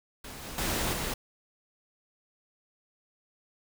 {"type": "noise with level steps", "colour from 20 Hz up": "pink", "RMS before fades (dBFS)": [-43, -41, -30, -33], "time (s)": [0.24, 1.14], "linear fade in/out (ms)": 5, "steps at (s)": [0.42, 0.58, 0.93], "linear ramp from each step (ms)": 2, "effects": []}